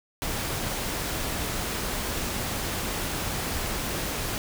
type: noise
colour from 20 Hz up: pink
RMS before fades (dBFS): -30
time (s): 0.22-4.38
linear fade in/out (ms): 0
effects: none